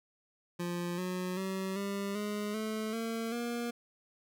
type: tone with pitch steps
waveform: 25% pulse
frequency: 174.61 / 182.45 / 190.63 / 199.19 / 208.1 / 217.5 / 227.2 / 237.4 Hz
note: F3 / F#3 / G3 / G3 / G#3 / A3 / A#3 / A#3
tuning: 0 / -24 / -48 / +28 / +4 / -20 / -44 / +32 cents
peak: -30 dBFS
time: 0.59-3.71 s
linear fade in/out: 10 ms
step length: 390 ms
effects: none